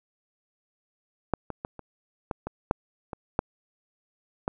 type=clicks; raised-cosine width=1 ms; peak=-9 / -19 / -18 / -26 / -15 / -18 / -7 / -20 / -8 / -13 dBFS; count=10; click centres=1.337 / 1.503 / 1.649 / 1.793 / 2.312 / 2.47 / 2.711 / 3.132 / 3.391 / 4.479 s; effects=none